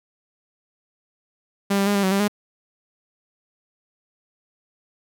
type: tone with pitch steps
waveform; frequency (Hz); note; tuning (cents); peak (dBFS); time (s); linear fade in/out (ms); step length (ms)
sawtooth; 199 / 197.4 / 203.9 / 199.3 / 188.8 / 197.6 / 206.6; G3 / G3 / G#3 / G3 / F#3 / G3 / G#3; +26 / +12 / -32 / +29 / +35 / +14 / -9; -14; 1.7-2.281; 10; 83
effects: none